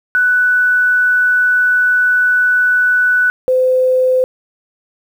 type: tone pair in turn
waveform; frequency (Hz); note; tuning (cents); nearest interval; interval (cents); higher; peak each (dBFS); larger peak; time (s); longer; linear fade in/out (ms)
sine; 1487 / 512.5; F#6 / C5; +8 / -36; octave + tritone; 1844; first; -9; neither; 0.15-3.3 / 3.48-4.24; first; 0
effects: 7-bit